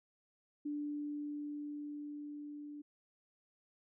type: tone with level ramp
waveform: sine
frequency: 293.7 Hz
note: D4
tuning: in tune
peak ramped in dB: -36 to -45 dBFS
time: 0.65-2.82 s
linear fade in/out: 10 ms
effects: none